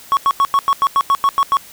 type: tone bursts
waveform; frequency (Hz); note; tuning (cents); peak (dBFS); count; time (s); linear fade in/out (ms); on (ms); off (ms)
triangle; 1108.7; C#6; 0; -8; 11; 0.12-1.569; 0; 49; 91
effects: white hiss -40 dBFS RMS until 1.72 s